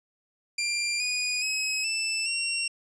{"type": "tone with pitch steps", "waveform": "20% pulse", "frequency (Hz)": [2381, 2466, 2555, 2646, 2741], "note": ["D7", "D#7", "D#7", "E7", "F7"], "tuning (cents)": [23, -16, 45, 6, -33], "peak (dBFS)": -21, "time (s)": [0.58, 2.68], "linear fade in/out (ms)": 5, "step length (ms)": 420, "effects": ["resampled to 22050 Hz"]}